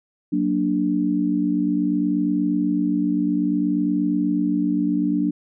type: chord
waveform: sine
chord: Gb augmented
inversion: none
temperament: equal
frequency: 185 / 233.1 / 293.7 Hz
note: Gb3 / Bb3 / D4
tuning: 0 / 0 / 0 cents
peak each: -24 / -25 / -20 dBFS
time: 0.32-5.31 s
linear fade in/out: 10 ms
effects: none